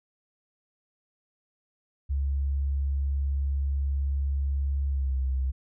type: tone with pitch glide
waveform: sine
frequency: 69.3 to 65.64 Hz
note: C#2 to C2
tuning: 0 to +6 cents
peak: -24 dBFS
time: 2.09-5.52 s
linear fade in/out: 20 ms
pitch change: -94 cents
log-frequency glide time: 4.89-5.16 s
effects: none